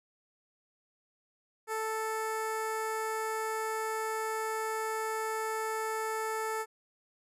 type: tone with notch filter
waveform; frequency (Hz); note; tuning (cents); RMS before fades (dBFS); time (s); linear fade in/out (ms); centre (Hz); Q
15% pulse; 440; A4; 0; -34; 1.67-6.66; 50; 4000; 1.4
effects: resampled to 32000 Hz